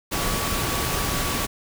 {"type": "tone in noise", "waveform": "sine", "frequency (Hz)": 1137, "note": "C#6", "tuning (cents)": 44, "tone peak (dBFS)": -33, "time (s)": [0.11, 1.47], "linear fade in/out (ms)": 20, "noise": "pink", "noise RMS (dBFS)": -25, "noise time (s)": [0.11, 1.47], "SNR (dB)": -11, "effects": []}